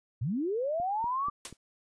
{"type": "linear sweep", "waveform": "sine", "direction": "up", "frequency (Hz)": [98, 1188], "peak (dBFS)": -28, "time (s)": [0.21, 1.3], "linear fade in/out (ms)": 10}
{"type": "click train", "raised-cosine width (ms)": 3, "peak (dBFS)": -33, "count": 4, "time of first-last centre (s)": [0.8, 1.526], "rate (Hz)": 4.13}
{"type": "noise with exponential decay", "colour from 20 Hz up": "white", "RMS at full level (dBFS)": -35, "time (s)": [1.45, 1.57], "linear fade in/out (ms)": 2, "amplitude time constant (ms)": 26}
{"effects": ["resampled to 22050 Hz"]}